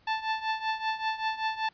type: tone with tremolo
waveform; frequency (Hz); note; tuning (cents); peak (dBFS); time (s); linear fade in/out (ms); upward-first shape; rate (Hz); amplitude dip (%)
sawtooth; 880; A5; 0; -21; 0.07-1.69; 5; triangle; 5.2; 85
effects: pink hiss -63 dBFS RMS until 1.73 s + resampled to 11025 Hz